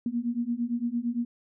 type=beating tone pair; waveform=sine; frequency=233.1 / 241.9 Hz; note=A#3 / B3; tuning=0 / -36 cents; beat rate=8.8 Hz; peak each=-30 / -29 dBFS; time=0.06-1.25 s; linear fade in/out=2 ms; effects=none

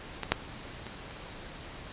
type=clicks; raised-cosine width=0.3 ms; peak=-16 / -6 / -25 / -29 dBFS; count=4; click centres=0.233 / 0.32 / 0.867 / 1.11 s; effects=pink hiss -44 dBFS RMS until 1.92 s + resampled to 8000 Hz

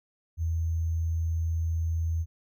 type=tone with sample-and-hold; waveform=sine; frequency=82.1 Hz; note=E2; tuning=6 cents flat; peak=-25 dBFS; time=0.37-2.26 s; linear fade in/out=50 ms; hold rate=6300 Hz; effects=none

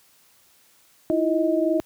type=tone cluster; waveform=sine; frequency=317.8 / 340.5 / 629 Hz; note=D#4 / F4 / D#5; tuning=+37 / -44 / +19 cents; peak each=-23 dBFS; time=1.1-1.8 s; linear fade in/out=0 ms; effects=white hiss -58 dBFS RMS until 1.85 s + high-pass 60 Hz 12 dB/octave

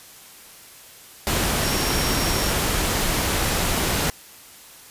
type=tone in noise; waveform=sine; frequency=5560 Hz; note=F8; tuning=9 cents flat; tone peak=-30 dBFS; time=1.64-2.51 s; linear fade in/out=0 ms; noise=pink; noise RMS=-22 dBFS; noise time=1.27-4.1 s; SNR=-11 dB; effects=white hiss -45 dBFS RMS until 4.9 s + resampled to 32000 Hz

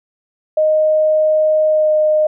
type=tone with pitch glide; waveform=sine; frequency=620 to 614.7 Hz; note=D#5 to D#5; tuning=-6 to -21 cents; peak=-10 dBFS; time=0.57-2.27 s; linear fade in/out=5 ms; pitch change=-15 cents; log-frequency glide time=1.68-1.93 s; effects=none

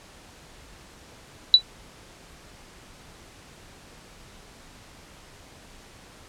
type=tone with exponential decay; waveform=sine; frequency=3951 Hz; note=B7; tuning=in tune; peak=-4 dBFS; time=1.54-1.62 s; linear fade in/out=1 ms; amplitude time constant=16 ms; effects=pink hiss -49 dBFS RMS until 6.28 s + low-pass 9000 Hz 12 dB/octave

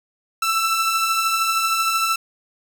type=beating tone pair; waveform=sawtooth; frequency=1318.5 / 1331.5 Hz; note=E6 / E6; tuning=0 / +17 cents; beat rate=13 Hz; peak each=-23 / -15 dBFS; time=0.42-2.16 s; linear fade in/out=5 ms; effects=none

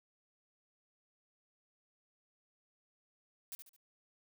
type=noise with echo; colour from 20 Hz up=blue; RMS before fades=-44 dBFS; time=3.52-3.55 s; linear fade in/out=0 ms; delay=71 ms; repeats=3; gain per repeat=-8 dB; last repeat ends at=3.763 s; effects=none

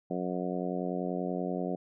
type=harmonic tone; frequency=90.4 Hz; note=F#2; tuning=40 cents flat; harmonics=2 / 3 / 4 / 5 / 6 / 7 / 8; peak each=-35 / -37 / -38 / -39 / -40 / -40 / -41 dBFS; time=0.1-1.76 s; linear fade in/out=10 ms; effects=none

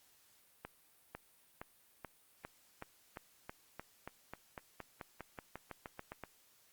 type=accelerating click train; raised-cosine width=0.5 ms; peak=-29 dBFS; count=22; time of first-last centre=0.65-6.237 s; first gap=500 ms; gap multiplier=0.93; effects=white hiss -68 dBFS RMS until 6.72 s + Opus 48 kbps

